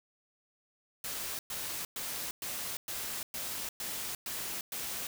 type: noise bursts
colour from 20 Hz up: white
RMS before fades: -38 dBFS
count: 9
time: 1.04-5.07 s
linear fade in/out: 2 ms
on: 350 ms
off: 110 ms
effects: none